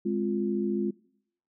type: chord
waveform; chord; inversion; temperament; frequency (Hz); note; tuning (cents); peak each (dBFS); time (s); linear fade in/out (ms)
sine; F minor; first; equal; 207.7 / 261.6 / 349.2; Ab3 / C4 / F4; 0 / 0 / 0; -28 / -34 / -29; 0.05-0.91; 10
effects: noise-tail reverb RT60 0.7 s tail -23 dB re dry

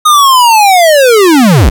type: linear sweep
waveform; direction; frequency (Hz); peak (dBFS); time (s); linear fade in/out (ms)
square; down; 1248 to 41.2; -3; 0.05-1.7; 10
effects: none

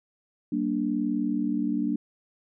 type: chord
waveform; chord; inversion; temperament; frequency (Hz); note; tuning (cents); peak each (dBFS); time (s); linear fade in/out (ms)
sine; G minor; none; equal with one note detuned; 193.19 / 233.1 / 293.7; G3 / Bb3 / D4; -25 / 0 / 0; -31 / -28 / -27; 0.52-1.96; 5
effects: none

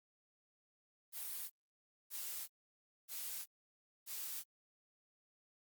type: noise bursts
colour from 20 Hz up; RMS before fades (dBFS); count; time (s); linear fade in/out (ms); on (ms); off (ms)
blue; -44; 4; 1.12-4.44; 50; 380; 600
effects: Opus 32 kbps

